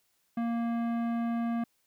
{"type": "tone with tanh clipping", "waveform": "sine", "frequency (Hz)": 233.1, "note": "A#3", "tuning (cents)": 0, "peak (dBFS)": -30, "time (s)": [0.37, 1.64], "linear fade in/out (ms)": 5, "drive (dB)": 15, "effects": ["white hiss -73 dBFS RMS until 1.86 s"]}